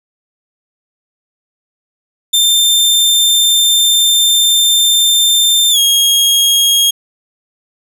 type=tone with pitch glide; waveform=sawtooth; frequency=3586 to 3269 Hz; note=A7 to G#7; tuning=+32 to -28 cents; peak=-5 dBFS; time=2.33-6.91 s; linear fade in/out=10 ms; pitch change=-160 cents; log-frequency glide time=5.71-5.78 s; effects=none